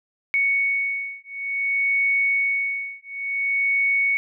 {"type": "beating tone pair", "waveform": "sine", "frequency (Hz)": [2223, 2223.56], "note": ["C#7", "C#7"], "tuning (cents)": [4, 5], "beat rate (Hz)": 0.56, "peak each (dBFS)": -23, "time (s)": [0.34, 4.17], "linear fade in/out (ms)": 0, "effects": []}